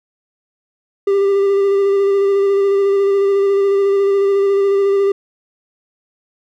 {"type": "tone with vibrato", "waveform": "triangle", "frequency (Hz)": 396.4, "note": "G4", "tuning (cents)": 19, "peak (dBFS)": -9, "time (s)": [1.07, 5.12], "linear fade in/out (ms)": 5, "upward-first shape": "square", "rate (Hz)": 14, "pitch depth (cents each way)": 15, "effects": []}